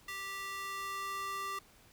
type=tone with high-pass filter sweep; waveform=square; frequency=392 Hz; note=G4; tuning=in tune; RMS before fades=-40 dBFS; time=0.08-1.59 s; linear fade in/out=5 ms; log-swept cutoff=1700 to 1000 Hz; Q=2; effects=pink hiss -62 dBFS RMS until 1.92 s